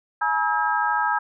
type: tone cluster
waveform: sine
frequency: 845 / 958 / 1289 / 1613 Hz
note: G#5 / A#5 / E6 / G6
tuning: +30 / +47 / -39 / +49 cents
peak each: -25 dBFS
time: 0.21-1.19 s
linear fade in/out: 10 ms
effects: none